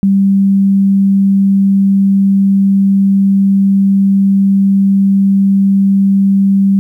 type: tone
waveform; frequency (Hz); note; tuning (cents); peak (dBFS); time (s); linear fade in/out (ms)
sine; 196; G3; 0; -6; 0.03-6.79; 0
effects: 8-bit